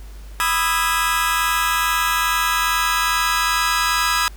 sawtooth chord, E major seventh, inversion second, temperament just, 988.9 / 1236.1 / 1318.5 / 1648.1 Hz, B5 / D#6 / E6 / G#6, +2 / -12 / 0 / -14 cents, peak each -19 dBFS, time 0.4-4.28 s, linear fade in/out 0 ms, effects added 50 Hz sine -34 dBFS peak until 4.36 s + pink hiss -48 dBFS RMS until 4.36 s

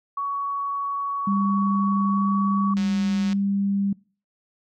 sine tone with pitch glide, 1122 to 1129.2 Hz, C#6 to C#6, +21 to +32 cents, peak -24 dBFS, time 0.17-2.74 s, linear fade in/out 5 ms, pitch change +11 cents, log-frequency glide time 2.14-2.27 s
sine tone, 198.6 Hz, G3, 23 cents sharp, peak -20 dBFS, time 1.27-3.93 s, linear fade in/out 5 ms
click train, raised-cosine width 0.2 ms, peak -20 dBFS, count 104, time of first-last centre 2.77-3.33 s, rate 184 Hz
effects noise-tail reverb RT60 0.4 s tail -24 dB re dry

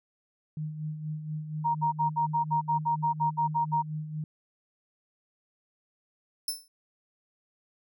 sine tone with tremolo, 153.8 Hz, D#3, 20 cents flat, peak -30 dBFS, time 0.57-4.24 s, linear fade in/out 2 ms, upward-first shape sine, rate 4.2 Hz, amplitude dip 55%
sine tone bursts, 936 Hz, A#5, 7 cents sharp, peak -23 dBFS, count 13, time 1.64-3.826 s, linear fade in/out 20 ms, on 110 ms, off 63 ms
20% pulse tone with exponential decay, 5300 Hz, E8, 9 cents sharp, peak -20 dBFS, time 6.48-6.68 s, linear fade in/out 2 ms, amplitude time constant 43 ms
effects none

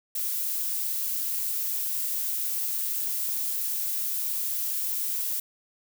violet noise, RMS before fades -29 dBFS, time 0.15-5.4 s, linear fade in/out 5 ms, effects none

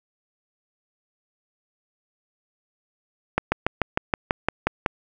slowing click train, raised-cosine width 0.5 ms, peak -4 dBFS, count 10, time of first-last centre 3.38-4.862 s, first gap 140 ms, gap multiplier 1.04, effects none

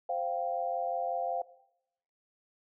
sine chord, C suspended fourth, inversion none, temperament equal, 523.3 / 698.5 / 784 Hz, C5 / F5 / G5, 0 / 0 / 0 cents, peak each -36 / -32 / -36 dBFS, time 0.09-1.42 s, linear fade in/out 5 ms, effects noise-tail reverb RT60 0.8 s tail -18 dB re dry

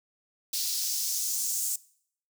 white noise with high-pass filter sweep, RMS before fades -30 dBFS, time 0.53-1.76 s, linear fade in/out 5 ms, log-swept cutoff 4500 to 7400 Hz, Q 2.3, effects noise-tail reverb RT60 0.6 s tail -21 dB re dry

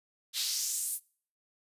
pink noise with high-pass filter sweep, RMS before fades -33 dBFS, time 0.33-1 s, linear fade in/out 50 ms, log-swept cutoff 3500 to 11000 Hz, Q 2.3, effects noise-tail reverb RT60 0.5 s tail -25 dB re dry + resampled to 32000 Hz

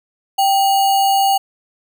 sine tone with sample-and-hold, 784 Hz, G5, in tune, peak -11 dBFS, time 0.38-1.38 s, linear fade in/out 10 ms, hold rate 3675 Hz, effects none

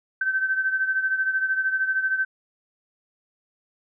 sine beating tone pair, 1540 / 1553 Hz, G6 / G6, -31 / -17 cents, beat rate 13 Hz, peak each -22 / -28 dBFS, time 0.21-2.25 s, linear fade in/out 5 ms, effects none

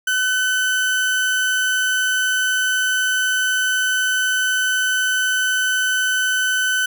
35% pulse tone, 1512 Hz, F#6, 37 cents sharp, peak -15 dBFS, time 0.07-6.86 s, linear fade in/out 5 ms, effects none

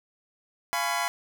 25% pulse chord, C# dominant seventh, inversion first, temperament just, 693 / 831.5 / 997.9 / 1108.7 Hz, E#5 / G#5 / B5 / C#6, -14 / +2 / +18 / 0 cents, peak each -27 / -29 / -26 / -31 dBFS, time 0.73-1.08 s, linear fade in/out 0 ms, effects none

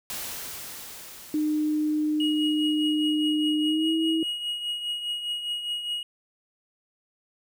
white noise with exponential decay, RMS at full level -33 dBFS, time 0.1-4.06 s, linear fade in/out 0 ms, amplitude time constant 860 ms
sine tone with pitch glide, 304.3 to 322.4 Hz, D#4 to E4, -38 to -38 cents, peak -22 dBFS, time 1.34-4.23 s, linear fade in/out 2 ms, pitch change +100 cents, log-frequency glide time 3.63-3.92 s
triangle tone with tremolo, 2891 Hz, F#7, 41 cents flat, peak -24 dBFS, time 2.2-6.03 s, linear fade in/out 2 ms, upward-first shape triangle, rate 4.9 Hz, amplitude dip 60%
effects none

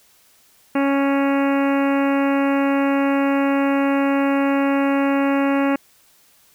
harmonic tone, 277.2 Hz, C#4, in tune, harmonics 1 / 2 / 3 / 4 / 5 / 6 / 7 / 8 / 9 / 10, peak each -17 / -23 / -27 / -29 / -31 / -33 / -34 / -35 / -36 / -37 dBFS, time 0.75-5.76 s, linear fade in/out 5 ms, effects white hiss -55 dBFS RMS until 6.54 s

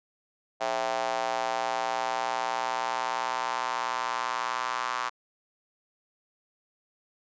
square tone with high-pass filter sweep, 60.1 Hz, B1, 46 cents flat, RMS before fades -30 dBFS, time 0.6-5.1 s, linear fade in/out 20 ms, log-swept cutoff 690 to 1100 Hz, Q 3.4, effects resampled to 16000 Hz

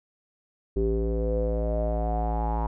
square tone with low-pass filter sweep, 55.8 Hz, A1, 25 cents sharp, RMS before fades -26 dBFS, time 0.76-2.67 s, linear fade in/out 5 ms, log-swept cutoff 380 to 920 Hz, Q 8.6, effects none

